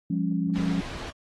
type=chord; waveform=sine; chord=Db major; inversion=first; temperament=equal with one note detuned; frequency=174.61 / 202.3 / 277.2 Hz; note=F3 / Ab3 / Db4; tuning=0 / -45 / 0 cents; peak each=-26 / -29 / -29 dBFS; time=0.1-0.81 s; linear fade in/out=5 ms
type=noise; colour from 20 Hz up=pink; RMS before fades=-37 dBFS; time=0.55-1.11 s; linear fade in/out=10 ms
effects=low-pass 5000 Hz 12 dB/octave + AAC 32 kbps